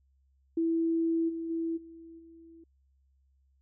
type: tone with level steps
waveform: sine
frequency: 329.6 Hz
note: E4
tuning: in tune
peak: -25 / -33 / -29 / -46 / -50 dBFS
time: 0.57-2.64 s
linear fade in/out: 5 ms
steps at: 1.28 / 1.49 / 1.76 / 2.18 s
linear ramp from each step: 20 ms
effects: added 67 Hz sine -65 dBFS peak until 3.61 s